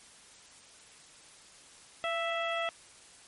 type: harmonic tone with a mistuned harmonic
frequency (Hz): 659.3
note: E5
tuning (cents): 0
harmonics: 1 / 2 / 3 / 4 / 5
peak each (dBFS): -33 / -36 / -38 / -39 / -40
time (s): 2.04-2.69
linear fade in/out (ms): 0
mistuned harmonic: 1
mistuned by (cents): +36
effects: white hiss -55 dBFS RMS until 3.27 s + MP3 48 kbps